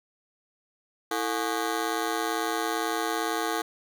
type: ring-modulated tone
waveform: 15% pulse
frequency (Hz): 388.8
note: G4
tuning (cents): -14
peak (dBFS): -17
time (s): 1.11-3.62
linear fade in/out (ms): 5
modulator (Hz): 58.9
effects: none